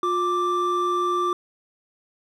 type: tone pair together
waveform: triangle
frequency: 355.8 / 1175 Hz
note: F4 / D6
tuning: +32 / +1 cents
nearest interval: octave + major sixth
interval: 2069 cents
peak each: -23 / -20 dBFS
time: 0.03-1.33 s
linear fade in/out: 2 ms
effects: none